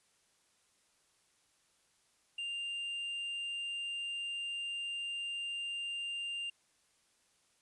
triangle tone, 2794 Hz, F7, in tune, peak -35 dBFS, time 2.38-6.5 s, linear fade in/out 5 ms, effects white hiss -72 dBFS RMS until 7.61 s + resampled to 24000 Hz

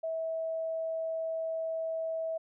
sine tone, 649 Hz, E5, 27 cents flat, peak -31 dBFS, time 0.03-2.38 s, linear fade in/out 10 ms, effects none

